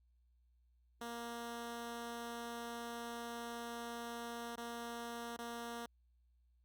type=tone with dropouts; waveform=10% pulse; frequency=234.9 Hz; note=A#3; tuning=13 cents sharp; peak=-35 dBFS; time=1.01-5.86 s; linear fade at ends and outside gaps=5 ms; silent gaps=4.558-4.577 / 5.366-5.387 s; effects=added 60 Hz sine -69 dBFS peak until 6.64 s + Opus 48 kbps